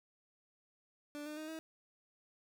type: tone with pitch steps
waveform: 30% pulse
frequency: 293.7 / 302.1 / 310.8 / 319.7 Hz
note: D4 / D4 / D#4 / D#4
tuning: 0 / +49 / -2 / +47 cents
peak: -40 dBFS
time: 1.15-1.59 s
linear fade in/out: 0 ms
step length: 110 ms
effects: none